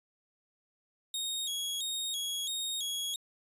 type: tone with vibrato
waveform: sawtooth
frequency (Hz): 3520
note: A7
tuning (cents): 0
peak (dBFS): -30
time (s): 1.14-3.16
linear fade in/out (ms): 2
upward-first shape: square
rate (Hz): 1.5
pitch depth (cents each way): 97
effects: resampled to 32000 Hz